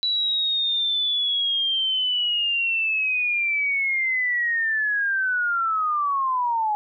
sine linear sweep, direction down, 3951 to 830.6 Hz, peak -20 dBFS, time 0.03-6.75 s, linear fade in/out 0 ms, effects none

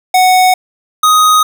square tone pair in turn, 740 / 1250.7 Hz, F#5 / D#6, 0 / +9 cents, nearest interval major sixth, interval 909 cents, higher second, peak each -6 dBFS, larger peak neither, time 0.14-0.54 / 1.03-1.43 s, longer neither, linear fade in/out 5 ms, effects none

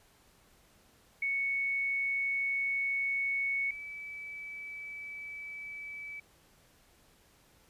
sine tone pair in turn, 2217 / 2300 Hz, C#7 / D7, 0 / -37 cents, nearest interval minor second, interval 63 cents, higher second, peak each -29 / -40 dBFS, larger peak first, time 1.22-3.71 / 3.71-6.2 s, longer neither, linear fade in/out 5 ms, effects pink hiss -64 dBFS RMS until 7.69 s + resampled to 32000 Hz

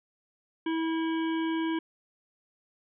harmonic tone with a mistuned harmonic, 324.8 Hz, E4, 26 cents flat, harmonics 1 / 3 / 5 / 7 / 9 / 10, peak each -27 / -37 / -41 / -44 / -46 / -47 dBFS, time 0.66-1.79 s, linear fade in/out 5 ms, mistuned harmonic 9, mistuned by +19 cents, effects none

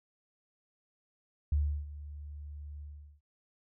sine tone with ADSR envelope, 73.42 Hz, D2, in tune, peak -24 dBFS, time 1.52-3.21 s, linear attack 4 ms, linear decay 330 ms, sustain -17 dB, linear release 400 ms, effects none

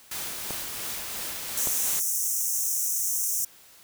white noise with tremolo, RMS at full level -33 dBFS, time 0.11-2 s, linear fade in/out 5 ms, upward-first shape sine, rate 2.9 Hz, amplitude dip 25%
clicks, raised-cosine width 1 ms, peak -19 dBFS, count 2, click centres 0.507 / 1.672 s
pink high-pass noise, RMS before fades -27 dBFS, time 1.57-3.45 s, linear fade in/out 5 ms, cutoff 5700 Hz, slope 96 dB/octave
effects white hiss -53 dBFS RMS until 3.83 s

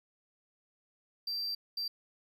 triangle tone bursts at uneven times, 4699 Hz, D8, in tune, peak -32 dBFS, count 2, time 1.27-1.55 / 1.77-1.88 s, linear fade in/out 5 ms, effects 12-bit

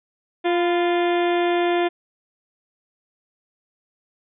harmonic tone with a mistuned harmonic, 349.2 Hz, F4, in tune, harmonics 1 / 2 / 3 / 4 / 5 / 6 / 7 / 8 / 9 / 10, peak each -19 / -23 / -32 / -35 / -32 / -34 / -35 / -41 / -39 / -37 dBFS, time 0.44-1.89 s, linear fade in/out 20 ms, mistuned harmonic 3, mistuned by -51 cents, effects none

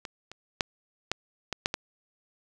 clicks, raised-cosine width 0.2 ms, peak -19 / -25 / -7 / -9 / -13 / -7 / -12 dBFS, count 7, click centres 0.052 / 0.316 / 0.608 / 1.116 / 1.527 / 1.659 / 1.741 s, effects none

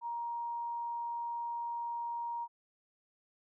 sine tone, 941 Hz, A#5, 16 cents sharp, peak -35 dBFS, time 0.01-2.48 s, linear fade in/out 50 ms, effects none

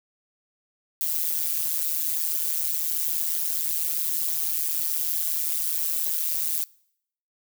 violet noise with amplitude modulation, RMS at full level -22 dBFS, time 1.01-6.64 s, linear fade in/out 0 ms, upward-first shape sine, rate 159 Hz, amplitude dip 100%, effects noise-tail reverb RT60 0.7 s tail -24 dB re dry

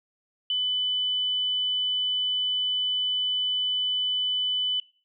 sine tone, 3000 Hz, F#7, 23 cents sharp, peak -23 dBFS, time 0.5-4.8 s, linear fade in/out 2 ms, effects noise-tail reverb RT60 0.4 s tail -22 dB re dry

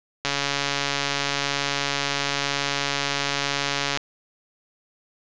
click train, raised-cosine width 0.2 ms, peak -6 dBFS, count 526, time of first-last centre 0.25-3.973 s, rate 141 Hz, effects resampled to 16000 Hz + 8-bit

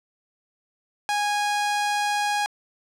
sawtooth tone, 825 Hz, G#5, 12 cents flat, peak -18 dBFS, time 1.09-2.46 s, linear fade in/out 0 ms, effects low-pass 9000 Hz 12 dB/octave

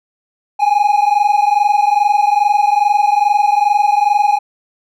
triangle tone pair together, 814 / 836.4 Hz, G#5 / G#5, -35 / +12 cents, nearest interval unison, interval 47 cents, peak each -11 dBFS, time 0.59-4.39 s, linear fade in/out 20 ms, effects none

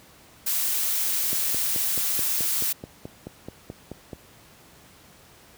blue noise, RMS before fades -25 dBFS, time 0.46-2.73 s, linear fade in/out 10 ms
click train, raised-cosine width 2 ms, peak -21 dBFS, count 14, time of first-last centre 1.33-4.132 s, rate 4.64 Hz
effects pink hiss -52 dBFS RMS until 5.57 s + high-pass 60 Hz 12 dB/octave

